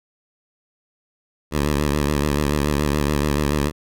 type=tone with vibrato; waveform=10% pulse; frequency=73.1 Hz; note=D2; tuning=7 cents flat; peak=-10 dBFS; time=1.51-3.72 s; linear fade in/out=50 ms; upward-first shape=sine; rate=7 Hz; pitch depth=73 cents each way; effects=none

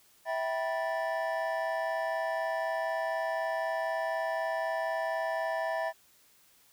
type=tone cluster; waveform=triangle; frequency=653 / 777 / 976 / 1764 Hz; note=E5 / G5 / B5 / A6; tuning=-17 / -16 / -21 / +4 cents; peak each=-30 / -35 / -36 / -36 dBFS; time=0.25-5.93 s; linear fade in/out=50 ms; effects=white hiss -63 dBFS RMS until 6.72 s

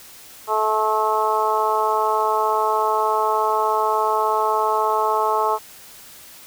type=harmonic tone; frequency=216.6 Hz; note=A3; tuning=27 cents flat; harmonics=2 / 3 / 4 / 5 / 6; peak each=-24 / -26 / -21 / -22 / -26 dBFS; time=0.47-5.59 s; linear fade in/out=50 ms; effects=white hiss -43 dBFS RMS until 6.46 s

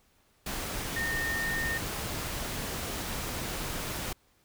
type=tone in noise; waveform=sine; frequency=1830 Hz; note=A#6; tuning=32 cents flat; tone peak=-30 dBFS; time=0.96-1.78 s; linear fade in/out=5 ms; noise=pink; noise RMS=-35 dBFS; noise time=0.46-4.13 s; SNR=+2 dB; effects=pink hiss -67 dBFS RMS until 4.44 s

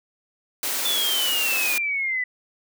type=high-pass noise; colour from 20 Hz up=white; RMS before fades=-26 dBFS; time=0.63-1.78 s; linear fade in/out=2 ms; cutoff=250 Hz; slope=24 dB/octave
type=exponential sweep; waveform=sine; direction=down; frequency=3520 to 1976 Hz; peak=-22 dBFS; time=0.85-2.24 s; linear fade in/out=5 ms
effects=none

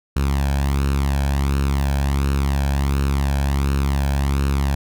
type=tone with flanger; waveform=sawtooth; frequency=69.3 Hz; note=C#2; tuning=in tune; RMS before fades=-19 dBFS; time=0.16-4.75 s; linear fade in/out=5 ms; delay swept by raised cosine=0.73 to 1.25 ms; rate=1.4 Hz; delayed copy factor=+0.65; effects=none

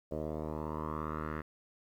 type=tone with low-pass filter sweep; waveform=10% pulse; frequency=77.3 Hz; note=D#2; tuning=11 cents flat; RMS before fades=-38 dBFS; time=0.11-1.42 s; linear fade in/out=10 ms; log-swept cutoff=600 to 1600 Hz; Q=4.1; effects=11-bit

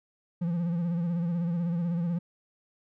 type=tone with vibrato; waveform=triangle; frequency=171.1 Hz; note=F3; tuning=35 cents flat; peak=-24 dBFS; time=0.41-2.19 s; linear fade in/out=10 ms; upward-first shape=sine; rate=16 Hz; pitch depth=62 cents each way; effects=none

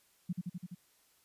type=tone with echo; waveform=sine; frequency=178.2 Hz; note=F3; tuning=35 cents sharp; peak=-31 dBFS; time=0.29-0.33 s; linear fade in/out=10 ms; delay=84 ms; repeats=5; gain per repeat=-2 dB; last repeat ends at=0.75 s; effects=white hiss -69 dBFS RMS until 1.24 s + resampled to 32000 Hz

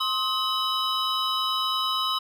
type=tone cluster; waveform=triangle; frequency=1060 / 1268 / 3011 / 3853 / 5080 Hz; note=C6 / D#6 / F#7 / B7 / D#8; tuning=+22 / +32 / +30 / -44 / +35 cents; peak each=-28 / -27 / -28 / -28 / -35 dBFS; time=0-2.19 s; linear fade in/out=10 ms; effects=none

